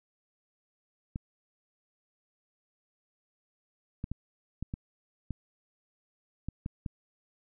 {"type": "clicks", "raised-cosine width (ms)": 5, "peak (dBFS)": -22, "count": 9, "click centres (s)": [1.159, 4.041, 4.116, 4.626, 4.739, 5.307, 6.486, 6.661, 6.862], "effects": []}